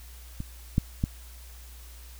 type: clicks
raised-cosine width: 5 ms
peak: -21 / -9 / -12 dBFS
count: 3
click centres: 0.404 / 0.781 / 1.039 s
effects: added 60 Hz sine -44 dBFS peak until 2.19 s + white hiss -52 dBFS RMS until 2.19 s